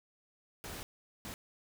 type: noise bursts at uneven times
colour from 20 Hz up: pink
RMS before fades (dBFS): -44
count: 2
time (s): 0.64-0.83 / 1.25-1.34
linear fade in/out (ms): 0
effects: none